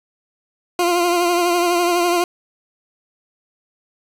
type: tone with vibrato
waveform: 20% pulse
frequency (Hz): 349.2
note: F4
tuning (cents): 0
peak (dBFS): -10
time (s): 0.79-2.24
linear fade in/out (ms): 2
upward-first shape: triangle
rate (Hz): 12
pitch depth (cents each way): 46
effects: resampled to 32000 Hz + 7-bit